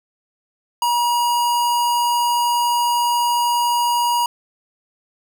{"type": "tone with notch filter", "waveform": "square", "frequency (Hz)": 957, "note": "A#5", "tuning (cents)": 45, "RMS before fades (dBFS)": -18, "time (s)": [0.82, 4.26], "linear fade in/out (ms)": 2, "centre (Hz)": 2000, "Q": 1.8, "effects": []}